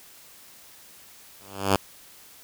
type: tone with exponential growth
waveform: 5% pulse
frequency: 98 Hz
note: G2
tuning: in tune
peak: -5 dBFS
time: 1.4-1.76 s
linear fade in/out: 5 ms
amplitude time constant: 78 ms
effects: white hiss -50 dBFS RMS until 2.43 s